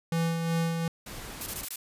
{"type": "tone with tremolo", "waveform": "square", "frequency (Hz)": 165.9, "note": "E3", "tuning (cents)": 11, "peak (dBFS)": -25, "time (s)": [0.12, 0.88], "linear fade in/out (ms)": 2, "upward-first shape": "sine", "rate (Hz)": 2.7, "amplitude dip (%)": 40}
{"type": "noise", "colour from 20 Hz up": "pink", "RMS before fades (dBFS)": -41, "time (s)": [1.06, 1.65], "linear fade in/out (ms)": 5}
{"type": "noise bursts", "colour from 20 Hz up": "blue", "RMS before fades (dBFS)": -34, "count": 5, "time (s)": [1.41, 1.758], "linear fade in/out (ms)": 0, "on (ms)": 52, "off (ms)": 22}
{"effects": ["resampled to 32000 Hz"]}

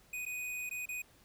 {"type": "tone with dropouts", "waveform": "square", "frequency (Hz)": 2489, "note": "D#7", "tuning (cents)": 0, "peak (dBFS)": -38, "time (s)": [0.13, 1.02], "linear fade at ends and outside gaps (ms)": 5, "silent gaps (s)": [[0.253, 0.262], [0.694, 0.71], [0.857, 0.888]], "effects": ["pink hiss -64 dBFS RMS until 1.24 s"]}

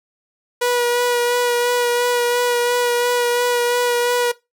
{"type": "tone with vibrato", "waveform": "sawtooth", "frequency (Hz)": 484.9, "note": "B4", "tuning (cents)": -32, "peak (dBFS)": -12, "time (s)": [0.61, 4.32], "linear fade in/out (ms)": 10, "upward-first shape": "sine", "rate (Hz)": 2.9, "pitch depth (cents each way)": 16, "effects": ["noise-tail reverb RT60 0.2 s tail -19 dB re dry"]}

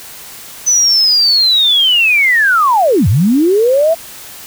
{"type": "linear two-way sweep", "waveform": "sine", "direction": "down then up", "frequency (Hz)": [6080, 82.41, 677], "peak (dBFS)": -7, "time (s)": [0.66, 3.95], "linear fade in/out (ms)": 20, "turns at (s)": 3.08, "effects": ["white hiss -32 dBFS RMS until 4.46 s"]}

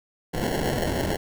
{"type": "noise with sample-and-hold", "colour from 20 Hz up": "white", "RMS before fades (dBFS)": -26, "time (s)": [0.33, 1.17], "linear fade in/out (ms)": 20, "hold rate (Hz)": 1225, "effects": []}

